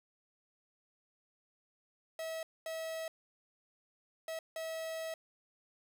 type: tone bursts at uneven times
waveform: 45% pulse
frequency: 646 Hz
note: E5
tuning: 35 cents flat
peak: -38 dBFS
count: 4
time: 2.19-2.43 / 2.66-3.08 / 4.28-4.39 / 4.56-5.14 s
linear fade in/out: 2 ms
effects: none